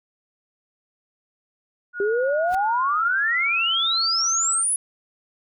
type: tone with pitch glide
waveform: sine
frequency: 1444 to 1339.5 Hz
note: F#6 to E6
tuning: -43 to +27 cents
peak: -28 dBFS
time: 1.93-4.64 s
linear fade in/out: 50 ms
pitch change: -130 cents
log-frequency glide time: 2.53-3.82 s
type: exponential sweep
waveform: sine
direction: up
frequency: 392 to 10548 Hz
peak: -19 dBFS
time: 2-4.76 s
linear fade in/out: 2 ms
type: noise with exponential growth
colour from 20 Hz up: pink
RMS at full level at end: -34 dBFS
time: 2.45-2.55 s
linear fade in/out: 2 ms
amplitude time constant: 21 ms
effects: none